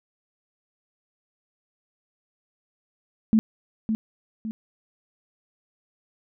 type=tone with echo; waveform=sine; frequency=220 Hz; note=A3; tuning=in tune; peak=-14 dBFS; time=3.33-3.39 s; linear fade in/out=0 ms; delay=560 ms; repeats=2; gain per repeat=-7 dB; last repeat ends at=4.51 s; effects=none

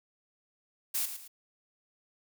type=noise with echo; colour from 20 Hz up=blue; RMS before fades=-31 dBFS; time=0.94-1.06 s; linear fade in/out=10 ms; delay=110 ms; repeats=2; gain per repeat=-9 dB; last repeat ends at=1.28 s; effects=none

